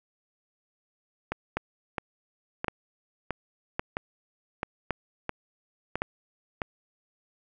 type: two click trains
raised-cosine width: 0.5 ms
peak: -14 / -12 dBFS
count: 9 / 5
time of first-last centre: 1.32-6.618 / 1.57-6.019 s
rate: 1.51 / 0.899 Hz
effects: none